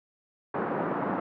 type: band-pass noise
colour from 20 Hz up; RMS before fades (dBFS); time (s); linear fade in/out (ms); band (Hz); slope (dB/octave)
pink; -30; 0.54-1.2; 5; 170 to 1400; 24
effects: none